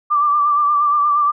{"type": "tone with vibrato", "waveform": "sine", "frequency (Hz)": 1174.7, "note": "D6", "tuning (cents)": 0, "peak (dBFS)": -12, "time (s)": [0.1, 1.32], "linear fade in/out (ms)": 20, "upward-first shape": "sine", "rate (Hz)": 8.5, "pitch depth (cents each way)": 38, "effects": []}